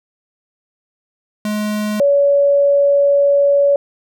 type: tone pair in turn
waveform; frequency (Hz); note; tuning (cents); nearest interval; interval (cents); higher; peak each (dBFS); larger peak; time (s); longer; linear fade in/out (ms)
square / sine; 210.9 / 565.8; G#3 / C#5; +27 / +35; octave + perfect fourth; 1708; second; -18 / -9; second; 1.45-2 / 2-3.76; second; 2
effects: none

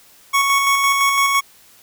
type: tone with tremolo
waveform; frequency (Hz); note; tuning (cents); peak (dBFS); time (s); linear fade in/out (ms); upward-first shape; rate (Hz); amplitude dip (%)
25% pulse; 1108.7; C#6; 0; -9; 0.33-1.41; 20; square; 5.9; 30
effects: white hiss -49 dBFS RMS until 1.82 s

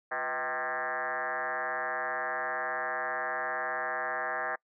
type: tone with frequency modulation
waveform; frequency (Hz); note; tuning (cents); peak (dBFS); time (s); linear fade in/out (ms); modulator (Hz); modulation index
sine; 1200; D6; +37; -30; 0.11-4.56; 10; 141; 4.6
effects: noise-tail reverb RT60 0.1 s tail -25 dB re dry

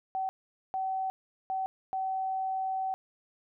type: tone bursts at uneven times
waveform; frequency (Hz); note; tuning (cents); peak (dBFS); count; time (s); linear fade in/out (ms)
sine; 762; G5; -49; -29; 4; 0.15-0.29 / 0.74-1.1 / 1.5-1.66 / 1.93-2.94; 0
effects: none

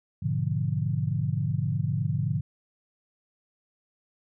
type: chord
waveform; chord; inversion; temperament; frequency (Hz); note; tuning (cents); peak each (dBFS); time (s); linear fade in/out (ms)
sine; G# diminished seventh; none; equal; 103.83 / 123.47 / 146.83 / 174.61; G#2 / B2 / D3 / F3; 0 / 0 / 0 / 0; -30 / -30 / -28 / -33; 0.22-2.41; 10
effects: none

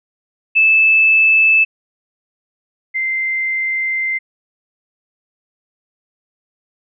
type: tone pair in turn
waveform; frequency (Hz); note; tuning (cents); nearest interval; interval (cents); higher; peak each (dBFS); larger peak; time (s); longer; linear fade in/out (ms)
sine; 2624 / 2083; E7 / C7; -9 / -8; major third; 399; first; -8 / -16; first; 0.55-1.65 / 2.94-4.19; second; 20
effects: none

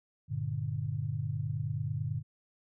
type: chord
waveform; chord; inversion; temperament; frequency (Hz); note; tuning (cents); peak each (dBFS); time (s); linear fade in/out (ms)
sine; G minor; none; just; 98 / 117.6 / 147; G2 / Bb2 / D3; 0 / +16 / +2; -37 / -35 / -35; 0.28-2.23; 50
effects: none

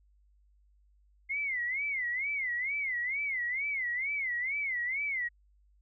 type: tone with vibrato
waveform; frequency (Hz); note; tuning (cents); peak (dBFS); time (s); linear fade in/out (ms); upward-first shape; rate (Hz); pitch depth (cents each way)
sine; 2100; C7; +6; -30; 1.29-5.29; 20; sine; 2.2; 170
effects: added 50 Hz sine -62 dBFS peak until 5.81 s

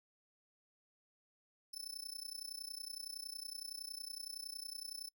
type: tone with amplitude modulation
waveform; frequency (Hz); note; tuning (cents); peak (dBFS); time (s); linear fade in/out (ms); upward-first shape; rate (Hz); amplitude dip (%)
sawtooth; 5274; E8; 0; -38; 1.73-5.09; 10; sine; 30.8; 95
effects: noise-tail reverb RT60 0.1 s tail -26 dB re dry

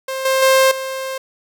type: tone with level steps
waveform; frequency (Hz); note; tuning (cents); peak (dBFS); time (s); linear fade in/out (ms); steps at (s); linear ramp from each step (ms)
sawtooth; 529; C5; +19; -18 / -10 / -6 / -19; 0.08-1.18; 5; 0.25 / 0.42 / 0.71; 5
effects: none

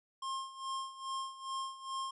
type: tone with tremolo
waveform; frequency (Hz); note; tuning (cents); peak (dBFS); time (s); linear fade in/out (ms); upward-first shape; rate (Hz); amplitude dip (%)
square; 1067; C6; +34; -36; 0.22-2.11; 5; sine; 2.4; 80
effects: resampled to 24000 Hz

